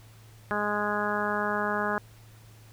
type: harmonic tone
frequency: 207.7 Hz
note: G#3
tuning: in tune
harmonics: 1 / 2 / 3 / 4 / 5 / 6 / 7 / 8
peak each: -34 / -34 / -34 / -34 / -34 / -34 / -34 / -34 dBFS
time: 0.51-1.98 s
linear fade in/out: 0 ms
effects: added 110 Hz sine -50 dBFS peak until 2.72 s + pink hiss -57 dBFS RMS until 2.72 s